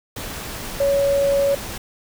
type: tone in noise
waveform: sine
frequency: 559 Hz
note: C#5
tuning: 14 cents sharp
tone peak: -15 dBFS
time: 0.8-1.55 s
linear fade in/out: 5 ms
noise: pink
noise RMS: -31 dBFS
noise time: 0.16-1.78 s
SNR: +13 dB
effects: none